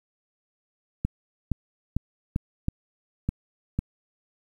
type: clicks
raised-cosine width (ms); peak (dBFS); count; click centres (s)
5; -12; 7; 1.05 / 1.517 / 1.966 / 2.361 / 2.684 / 3.29 / 3.79
effects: 9-bit